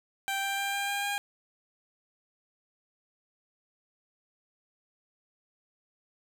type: tone with pitch steps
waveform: 15% pulse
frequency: 784 / 789 / 794 / 799.1 / 804.2 / 809.3 Hz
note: G5 / G5 / G5 / G5 / G5 / G#5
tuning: 0 / +11 / +22 / +33 / +44 / -45 cents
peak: -23 dBFS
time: 0.28-1.18 s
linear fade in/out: 0 ms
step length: 150 ms
effects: none